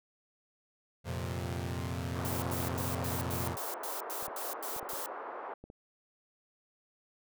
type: chord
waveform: sawtooth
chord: F suspended fourth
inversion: none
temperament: equal with one note detuned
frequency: 87.31 / 116.07 / 130.81 Hz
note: F2 / Bb2 / C3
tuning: 0 / -7 / 0 cents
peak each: -33 / -36 / -36 dBFS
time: 1.04-3.57 s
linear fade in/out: 50 ms
type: band-pass noise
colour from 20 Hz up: white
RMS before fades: -42 dBFS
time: 2.15-5.54 s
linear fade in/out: 5 ms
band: 380 to 1200 Hz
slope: 24 dB/octave
type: noise bursts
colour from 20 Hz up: blue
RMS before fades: -40 dBFS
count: 11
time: 2.25-5.06 s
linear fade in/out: 0 ms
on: 170 ms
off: 94 ms
type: clicks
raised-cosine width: 2 ms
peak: -35 dBFS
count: 7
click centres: 4.226 / 4.282 / 4.764 / 4.829 / 4.934 / 5.64 / 5.701 s
effects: none